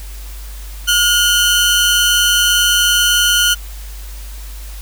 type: tone pair together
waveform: sawtooth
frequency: 1431 / 3051 Hz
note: F6 / G7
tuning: +42 / -48 cents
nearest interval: octave + minor second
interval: 1310 cents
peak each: -10 dBFS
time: 0.87-3.55 s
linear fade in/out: 20 ms
effects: added 50 Hz sine -27 dBFS peak until 4.81 s + white hiss -38 dBFS RMS until 4.81 s

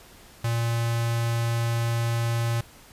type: tone with notch filter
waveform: square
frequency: 116.54 Hz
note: A#2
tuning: in tune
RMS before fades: -25 dBFS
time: 0.44-2.61 s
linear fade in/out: 5 ms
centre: 280 Hz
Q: 0.9
effects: pink hiss -50 dBFS RMS until 2.92 s + resampled to 32000 Hz

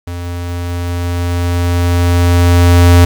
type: tone with level ramp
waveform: square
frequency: 87.31 Hz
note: F2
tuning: in tune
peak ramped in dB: -21 to -3 dBFS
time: 0.07-3.05 s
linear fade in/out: 5 ms
effects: 7-bit

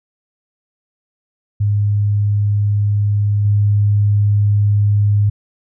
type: tone with level steps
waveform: sine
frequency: 103 Hz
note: G#2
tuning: 14 cents flat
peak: -12 / -10 dBFS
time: 1.6-5.3 s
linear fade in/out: 10 ms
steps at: 3.45 s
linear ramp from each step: 2 ms
effects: none

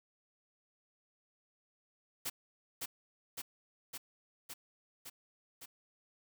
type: noise with echo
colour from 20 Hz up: white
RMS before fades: -38 dBFS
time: 2.25-2.3 s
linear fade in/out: 10 ms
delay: 560 ms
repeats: 6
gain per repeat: -2 dB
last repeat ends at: 5.66 s
effects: none

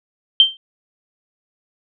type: tone with exponential decay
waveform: sine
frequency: 3136 Hz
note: G7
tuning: in tune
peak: -3 dBFS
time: 0.4-0.57 s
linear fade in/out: 1 ms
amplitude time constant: 36 ms
effects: none

